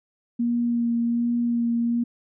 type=tone with vibrato; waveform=sine; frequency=236.1 Hz; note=A#3; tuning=22 cents sharp; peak=-20 dBFS; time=0.39-2.04 s; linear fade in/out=10 ms; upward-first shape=sine; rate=1.3 Hz; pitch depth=15 cents each way; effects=none